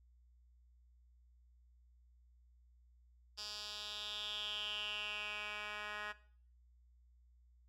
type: tone with band-pass filter sweep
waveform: 10% pulse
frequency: 209.3 Hz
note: G#3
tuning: 14 cents sharp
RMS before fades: -44 dBFS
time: 3.37-6.13 s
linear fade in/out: 20 ms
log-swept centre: 4700 to 1900 Hz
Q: 5.4
effects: noise-tail reverb RT60 0.5 s tail -17 dB re dry + added 60 Hz sine -64 dBFS peak until 7.68 s